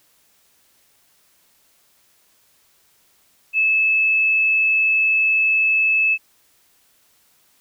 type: tone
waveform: sine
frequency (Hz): 2608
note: E7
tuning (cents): -19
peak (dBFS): -14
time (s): 3.53-6.18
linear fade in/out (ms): 50
effects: white hiss -59 dBFS RMS until 7.6 s